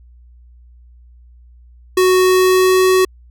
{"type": "tone with pitch glide", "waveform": "square", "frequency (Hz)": [370, 373.4], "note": ["F#4", "F#4"], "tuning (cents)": [0, 16], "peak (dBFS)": -10, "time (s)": [1.97, 3.05], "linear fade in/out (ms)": 5, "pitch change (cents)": 16, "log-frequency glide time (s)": [2.18, 2.89], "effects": ["added 60 Hz sine -41 dBFS peak until 3.3 s"]}